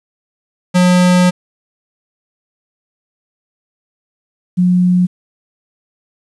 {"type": "tone pair in turn", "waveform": ["square", "sine"], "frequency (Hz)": [180.1, 180.1], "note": ["F#3", "F#3"], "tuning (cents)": [-46, -46], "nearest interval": "unison", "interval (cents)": 0, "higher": "neither", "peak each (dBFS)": -8, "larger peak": "neither", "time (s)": [[0.74, 1.31], [4.57, 5.07]], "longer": "first", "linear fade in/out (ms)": 20, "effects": ["resampled to 24000 Hz", "8-bit"]}